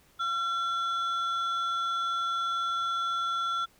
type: tone pair together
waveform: sine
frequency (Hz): 1359 / 3424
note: F6 / A7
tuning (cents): -48 / -48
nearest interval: octave + major third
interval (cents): 1600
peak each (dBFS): -26 / -34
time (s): 0.19-3.66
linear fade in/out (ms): 20
effects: tanh soft clip ceiling -24 dBFS + pink hiss -62 dBFS RMS until 3.79 s